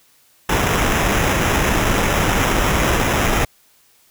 pink noise with sample-and-hold, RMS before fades -17 dBFS, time 0.49-3.45 s, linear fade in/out 5 ms, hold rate 4410 Hz, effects white hiss -55 dBFS RMS until 4.1 s

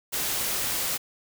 white noise, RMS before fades -28 dBFS, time 0.12-0.98 s, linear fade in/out 20 ms, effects none

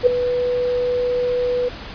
sine tone with ADSR envelope, 493.6 Hz, B4, 1 cent flat, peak -6 dBFS, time 0.03-1.69 s, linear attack 36 ms, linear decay 7 ms, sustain -11 dB, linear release 10 ms, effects pink hiss -34 dBFS RMS until 1.94 s + resampled to 11025 Hz

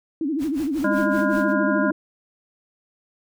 sine tone with vibrato, 295.8 Hz, D4, 13 cents sharp, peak -21 dBFS, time 0.21-1.92 s, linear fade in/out 2 ms, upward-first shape sine, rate 13 Hz, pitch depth 190 cents each way
pink noise with tremolo, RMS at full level -39 dBFS, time 0.38-1.54 s, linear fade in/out 50 ms, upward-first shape sine, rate 5.3 Hz, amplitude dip 90%
harmonic tone, 203.2 Hz, G#3, 38 cents flat, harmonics 1 / 3 / 5 / 7 / 8, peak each -24 / -24 / -28 / -26 / -31 dBFS, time 0.84-1.91 s, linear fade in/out 5 ms
effects none

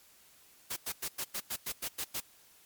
white noise bursts, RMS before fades -36 dBFS, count 10, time 0.7-2.204 s, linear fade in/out 10 ms, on 64 ms, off 96 ms, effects white hiss -61 dBFS RMS until 2.65 s + MP3 96 kbps

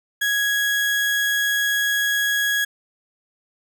35% pulse tone, 1661.2 Hz, G#6, in tune, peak -17 dBFS, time 0.21-2.65 s, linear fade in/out 10 ms, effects none

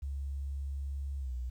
sine tone with pitch glide, 69.3 to 61.74 Hz, C#2 to B1, 0 to 0 cents, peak -34 dBFS, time 0.02-1.5 s, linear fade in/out 10 ms, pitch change -200 cents, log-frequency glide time 1.18-1.34 s, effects 11-bit

